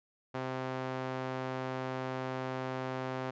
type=tone with band-pass filter; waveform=sawtooth; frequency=130 Hz; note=C3; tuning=11 cents flat; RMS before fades=-37 dBFS; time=0.34-3.31 s; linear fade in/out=10 ms; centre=820 Hz; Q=0.62; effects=resampled to 16000 Hz